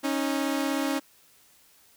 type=tone pair together; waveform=sawtooth; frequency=274.7 / 311.1 Hz; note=C#4 / D#4; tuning=-16 / 0 cents; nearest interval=major second; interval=216 cents; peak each=-23 / -26 dBFS; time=0.03-1 s; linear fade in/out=20 ms; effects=white hiss -59 dBFS RMS until 1.96 s